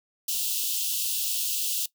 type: high-pass noise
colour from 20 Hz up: white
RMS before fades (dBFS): -28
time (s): 0.28-1.86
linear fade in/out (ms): 5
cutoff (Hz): 2700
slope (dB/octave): 96
effects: noise-tail reverb RT60 0.1 s tail -19 dB re dry